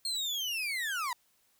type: linear sweep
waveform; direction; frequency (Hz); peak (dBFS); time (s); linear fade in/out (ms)
35% pulse; down; 4272 to 932.3; -30; 0.05-1.13; 2
effects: white hiss -70 dBFS RMS until 1.59 s